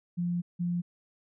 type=tone pair in turn; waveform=sine; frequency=174.61 / 174.61 Hz; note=F3 / F3; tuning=0 / 0 cents; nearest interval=unison; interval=0 cents; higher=neither; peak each=-27 dBFS; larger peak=neither; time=0.17-0.42 / 0.59-0.82 s; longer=first; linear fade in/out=20 ms; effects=none